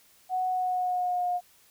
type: tone with pitch glide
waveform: sine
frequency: 740 to 714.8 Hz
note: F#5 to F5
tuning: 0 to +40 cents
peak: -25 dBFS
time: 0.29-1.41 s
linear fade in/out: 50 ms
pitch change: -60 cents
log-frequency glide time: 0.48-1.28 s
effects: white hiss -60 dBFS RMS until 1.7 s